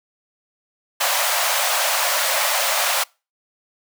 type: high-pass noise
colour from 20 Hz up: pink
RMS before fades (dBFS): -20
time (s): 1-3.04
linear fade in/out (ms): 10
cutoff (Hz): 540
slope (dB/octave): 96
effects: noise-tail reverb RT60 0.3 s tail -26 dB re dry

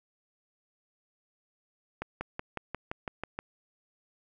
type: accelerating click train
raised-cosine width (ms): 0.5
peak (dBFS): -19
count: 9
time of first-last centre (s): 2.02-3.39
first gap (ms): 190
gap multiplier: 0.97
effects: none

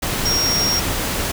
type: tone in noise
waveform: sine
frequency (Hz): 5588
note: F8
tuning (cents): 0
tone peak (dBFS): -17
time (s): 0.25-0.8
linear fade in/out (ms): 10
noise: pink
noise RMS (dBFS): -22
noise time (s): 0.02-1.32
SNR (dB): +2
effects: none

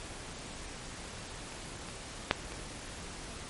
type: clicks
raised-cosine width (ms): 0.3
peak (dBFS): -29 / -27 / -7 / -26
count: 4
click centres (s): 1.523 / 1.887 / 2.311 / 2.521
effects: pink hiss -44 dBFS RMS until 3.49 s + MP3 48 kbps

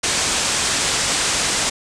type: low-pass noise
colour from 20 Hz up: white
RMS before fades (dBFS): -20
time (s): 0.03-1.7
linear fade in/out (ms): 10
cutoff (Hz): 8800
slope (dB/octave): 48
effects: none

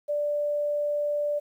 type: tone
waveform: sine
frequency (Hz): 587.3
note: D5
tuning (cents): 0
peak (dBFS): -24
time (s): 0.08-1.4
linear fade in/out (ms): 20
effects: 10-bit

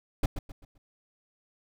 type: noise with echo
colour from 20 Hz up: brown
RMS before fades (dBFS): -22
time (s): 0.23-0.26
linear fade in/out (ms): 5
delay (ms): 130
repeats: 4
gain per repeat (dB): -9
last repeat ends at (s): 0.78
effects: none

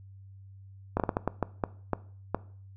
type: slowing click train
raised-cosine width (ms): 1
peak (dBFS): -12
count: 10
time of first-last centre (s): 0.97-2.346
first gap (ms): 28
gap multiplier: 1.4
effects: noise-tail reverb RT60 0.5 s tail -19 dB re dry + added 97 Hz sine -47 dBFS peak until 2.76 s

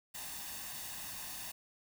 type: noise with comb filter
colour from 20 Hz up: white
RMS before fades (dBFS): -44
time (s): 0.14-1.52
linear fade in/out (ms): 10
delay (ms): 1.1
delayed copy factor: +0.6
effects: none

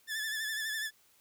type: tone with vibrato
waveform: sawtooth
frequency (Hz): 1744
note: A6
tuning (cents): -16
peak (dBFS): -30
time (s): 0.07-0.91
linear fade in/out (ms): 50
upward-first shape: sine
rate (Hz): 12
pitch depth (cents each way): 50
effects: white hiss -66 dBFS RMS until 1.2 s

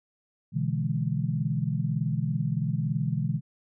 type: chord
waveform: sine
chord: E dominant seventh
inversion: second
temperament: equal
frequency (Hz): 123.47 / 146.83 / 164.81 / 207.7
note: B2 / D3 / E3 / G#3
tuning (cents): 0 / 0 / 0 / 0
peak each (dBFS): -30 / -29 / -30 / -34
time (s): 0.52-3.41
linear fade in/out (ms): 50
effects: none

